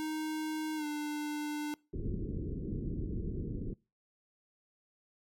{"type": "tone with pitch glide", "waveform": "square", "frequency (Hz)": [311.1, 298.3], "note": ["D#4", "D4"], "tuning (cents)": [0, 27], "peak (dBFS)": -35, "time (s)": [0, 1.74], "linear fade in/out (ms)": 0, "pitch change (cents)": -73, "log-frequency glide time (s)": [0.76, 0.85]}
{"type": "low-pass noise", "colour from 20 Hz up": "pink", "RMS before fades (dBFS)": -37, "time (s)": [1.93, 3.74], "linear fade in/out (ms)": 2, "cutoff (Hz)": 410, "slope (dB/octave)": 48}
{"effects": ["noise-tail reverb RT60 0.3 s tail -24 dB re dry"]}